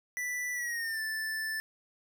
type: tone with pitch glide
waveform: square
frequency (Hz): 1975 to 1759.5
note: B6 to A6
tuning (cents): 0 to 0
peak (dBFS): -33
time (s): 0.17-1.6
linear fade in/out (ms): 0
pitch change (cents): -200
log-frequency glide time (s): 0.53-1.01
effects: none